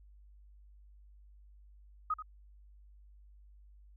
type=tone with echo; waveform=sine; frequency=1256 Hz; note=D#6; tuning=16 cents sharp; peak=-29 dBFS; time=2.1-2.14 s; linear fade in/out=5 ms; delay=84 ms; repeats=1; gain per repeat=-11 dB; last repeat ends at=2.224 s; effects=added 50 Hz sine -55 dBFS peak until 3.96 s